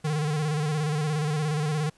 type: tone with vibrato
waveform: square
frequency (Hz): 151.6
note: D#3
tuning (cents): -45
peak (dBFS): -25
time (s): 0.04-1.9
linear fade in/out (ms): 10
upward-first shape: square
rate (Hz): 17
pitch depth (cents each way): 55
effects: pink hiss -61 dBFS RMS until 1.97 s + resampled to 24000 Hz